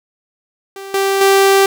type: tone with level steps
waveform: sawtooth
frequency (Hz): 391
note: G4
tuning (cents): -4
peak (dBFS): -24 / -9 / -4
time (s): 0.76-1.66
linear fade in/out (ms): 2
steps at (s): 0.94 / 1.21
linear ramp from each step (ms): 2
effects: none